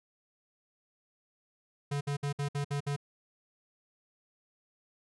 square tone bursts, 142.9 Hz, D3, 47 cents flat, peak -31 dBFS, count 7, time 1.91-2.964 s, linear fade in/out 10 ms, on 100 ms, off 59 ms, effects resampled to 24000 Hz

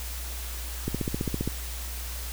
click train, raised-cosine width 3 ms, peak -14 dBFS, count 10, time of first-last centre 0.88-1.476 s, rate 15.1 Hz, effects added 60 Hz sine -34 dBFS peak until 2.32 s + white hiss -39 dBFS RMS until 2.32 s

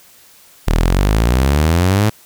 sawtooth exponential sweep, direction up, 37.36 to 110 Hz, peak -7 dBFS, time 0.67-2.1 s, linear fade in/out 10 ms, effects white hiss -46 dBFS RMS until 2.25 s

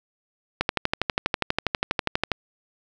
click train, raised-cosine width 0.3 ms, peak -5 dBFS, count 22, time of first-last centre 0.61-2.317 s, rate 12.3 Hz, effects none

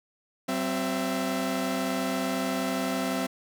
sawtooth tone cluster, 189.2 / 260.8 / 668 Hz, F#3 / C4 / E5, +39 / -5 / +23 cents, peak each -29 / -25 / -29 dBFS, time 0.48-3.27 s, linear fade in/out 10 ms, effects none

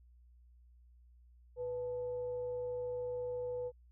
sine tone with frequency modulation, 493.9 Hz, B4, in tune, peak -36 dBFS, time 1.56-3.72 s, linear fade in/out 50 ms, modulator 380 Hz, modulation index 0.23, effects added 60 Hz sine -59 dBFS peak until 3.91 s

